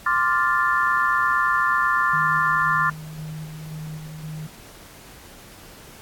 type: chord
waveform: sine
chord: D minor seventh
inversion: third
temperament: equal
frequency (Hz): 1046.5 / 1174.7 / 1396.9 / 1760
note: C6 / D6 / F6 / A6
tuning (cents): 0 / 0 / 0 / 0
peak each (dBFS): -23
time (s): 0.06-2.9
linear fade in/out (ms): 5
type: tone with tremolo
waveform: sine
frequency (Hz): 155.56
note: D#3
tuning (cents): 0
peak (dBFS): -30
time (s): 2.13-4.47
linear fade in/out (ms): 5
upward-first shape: square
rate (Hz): 1.9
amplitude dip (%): 35
effects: pink hiss -45 dBFS RMS until 6.01 s + AAC 64 kbps